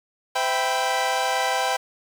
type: chord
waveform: sawtooth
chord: C major seventh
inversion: none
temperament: equal with one note detuned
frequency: 514 / 659.3 / 784 / 987.8 Hz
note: C5 / E5 / G5 / B5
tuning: -31 / 0 / 0 / 0 cents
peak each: -25 / -25 / -20 / -24 dBFS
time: 0.35-1.77 s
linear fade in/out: 10 ms
effects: low-pass 9000 Hz 12 dB/octave + 7-bit